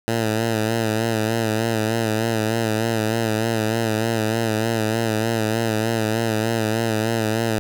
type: tone with vibrato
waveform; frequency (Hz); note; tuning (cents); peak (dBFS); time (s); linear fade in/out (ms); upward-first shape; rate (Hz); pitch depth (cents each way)
10% pulse; 111.8; A2; +28; -11; 0.08-7.59; 0; sine; 3.3; 57
effects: none